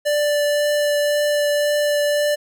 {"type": "tone with vibrato", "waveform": "square", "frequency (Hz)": 587.3, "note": "D5", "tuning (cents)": 0, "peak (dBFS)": -17, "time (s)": [0.05, 2.36], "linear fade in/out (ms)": 20, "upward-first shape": "triangle", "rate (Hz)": 1.9, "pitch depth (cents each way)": 9, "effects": []}